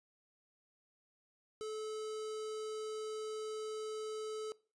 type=tone with notch filter; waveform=square; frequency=432.9 Hz; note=A4; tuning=28 cents flat; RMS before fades=-42 dBFS; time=1.61-4.52 s; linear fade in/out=0 ms; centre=2000 Hz; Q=1.9; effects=noise-tail reverb RT60 0.4 s tail -22 dB re dry + resampled to 22050 Hz